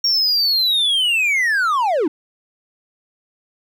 triangle linear sweep, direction down, 5588 to 274.2 Hz, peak -13 dBFS, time 0.04-2.08 s, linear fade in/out 5 ms, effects none

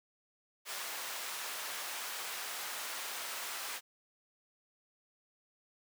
pink high-pass noise, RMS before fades -41 dBFS, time 0.65-3.81 s, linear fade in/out 50 ms, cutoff 900 Hz, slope 12 dB/octave, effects none

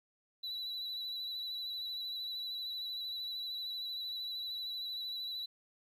sine tone with vibrato, 3951 Hz, B7, in tune, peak -35 dBFS, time 0.43-5.46 s, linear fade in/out 10 ms, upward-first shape sine, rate 13 Hz, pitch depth 28 cents each way, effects tanh soft clip ceiling -37 dBFS + 12-bit

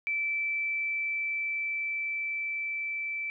sine tone with level ramp, 2324 Hz, D7, 19 cents flat, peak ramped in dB -27 to -31 dBFS, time 0.07-3.3 s, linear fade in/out 0 ms, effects none

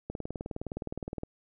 click train, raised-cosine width 2 ms, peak -22 dBFS, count 23, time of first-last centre 0.1-1.234 s, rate 19.4 Hz, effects none

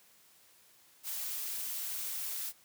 blue noise, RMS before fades -38 dBFS, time 1.03-2.53 s, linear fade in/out 50 ms, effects white hiss -63 dBFS RMS until 2.64 s + high-pass 80 Hz 12 dB/octave

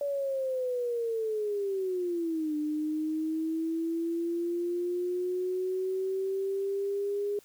sine linear two-way sweep, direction down then up, 574 to 300 to 410.6 Hz, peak -28 dBFS, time 0.01-7.39 s, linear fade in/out 2 ms, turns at 2.56 s, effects white hiss -60 dBFS RMS until 7.44 s

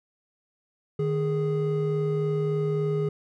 triangle tone pair together, 152.93 / 415.3 Hz, D#3 / G#4, -30 / 0 cents, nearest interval octave + perfect fourth, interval 1730 cents, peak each -24 dBFS, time 0.99-3.09 s, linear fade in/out 5 ms, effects none

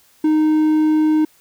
triangle tone, 309.5 Hz, D#4, 9 cents flat, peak -10 dBFS, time 0.24-1.25 s, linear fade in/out 5 ms, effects white hiss -54 dBFS RMS until 1.4 s

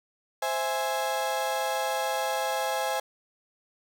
35% pulse chord, C augmented, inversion none, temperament equal, 523.3 / 659.3 / 830.6 Hz, C5 / E5 / G#5, 0 / 0 / 0 cents, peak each -30 / -31 / -28 dBFS, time 0.42-3 s, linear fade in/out 5 ms, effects none

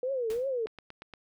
sine tone with vibrato, 489.7 Hz, B4, 15 cents flat, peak -28 dBFS, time 0.03-0.66 s, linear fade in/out 2 ms, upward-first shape triangle, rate 2.8 Hz, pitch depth 220 cents each way
pink noise with exponential decay, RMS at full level -41 dBFS, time 0.3-0.51 s, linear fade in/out 1 ms, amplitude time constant 45 ms
click train, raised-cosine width 0.3 ms, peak -28 dBFS, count 5, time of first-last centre 0.67-1.137 s, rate 8.56 Hz
effects none

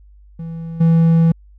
triangle tone with level steps, 164.81 Hz, E3, in tune, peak -23 / -7 dBFS, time 0.39-1.32 s, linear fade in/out 5 ms, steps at 0.8 s, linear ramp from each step 10 ms, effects added 50 Hz sine -42 dBFS peak until 1.58 s

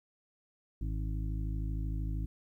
harmonic tone, 53 Hz, G#1, 36 cents sharp, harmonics 1 / 2 / 3 / 5 / 6, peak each -33 / -39 / -43 / -47 / -49 dBFS, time 0.81-2.26 s, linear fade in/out 5 ms, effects 12-bit

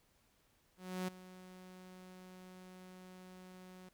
sawtooth tone with ADSR envelope, 184.1 Hz, F#3, 8 cents flat, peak -32 dBFS, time 0.77-3.89 s, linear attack 310 ms, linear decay 9 ms, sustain -17 dB, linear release 5 ms, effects pink hiss -73 dBFS RMS until 3.93 s

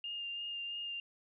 sine tone with vibrato, 2814 Hz, F7, 12 cents sharp, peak -38 dBFS, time 0.04-1 s, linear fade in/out 2 ms, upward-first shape sine, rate 3 Hz, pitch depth 15 cents each way, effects none

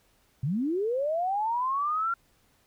sine linear sweep, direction up, 119.1 to 1390 Hz, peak -25 dBFS, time 0.43-2.14 s, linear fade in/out 5 ms, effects pink hiss -66 dBFS RMS until 2.66 s

